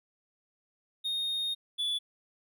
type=tone pair in turn; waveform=triangle; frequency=3702 / 3445 Hz; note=A#7 / A7; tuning=-13 / -37 cents; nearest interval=minor second; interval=124 cents; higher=first; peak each=-28 / -27 dBFS; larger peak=second; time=1.04-1.55 / 1.78-1.99 s; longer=first; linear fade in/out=20 ms; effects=none